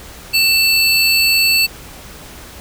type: tone pair together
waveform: square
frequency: 2660 / 4461 Hz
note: E7 / C#8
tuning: +15 / +10 cents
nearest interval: major sixth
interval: 895 cents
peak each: -14 dBFS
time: 0.33-1.67 s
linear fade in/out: 20 ms
effects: added 60 Hz sine -43 dBFS peak until 2.6 s + pink hiss -36 dBFS RMS until 2.6 s